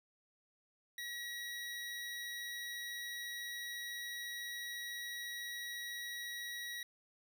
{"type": "tone", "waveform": "25% pulse", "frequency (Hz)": 1914, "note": "A#6", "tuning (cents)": 45, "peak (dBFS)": -38, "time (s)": [0.98, 6.83], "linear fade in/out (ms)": 2, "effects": []}